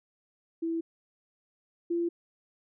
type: tone pair in turn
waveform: sine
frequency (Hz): 330 / 341.7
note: E4 / F4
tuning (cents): +2 / -38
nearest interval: minor second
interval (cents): 60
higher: second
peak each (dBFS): -28 / -26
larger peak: second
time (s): 0.62-0.81 / 1.9-2.09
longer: neither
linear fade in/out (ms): 10
effects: none